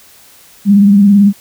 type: tone with vibrato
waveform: sine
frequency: 201.3 Hz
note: G3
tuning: 46 cents sharp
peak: -3 dBFS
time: 0.65-1.33 s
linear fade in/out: 50 ms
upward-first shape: triangle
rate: 18 Hz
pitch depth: 59 cents each way
effects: white hiss -42 dBFS RMS until 1.4 s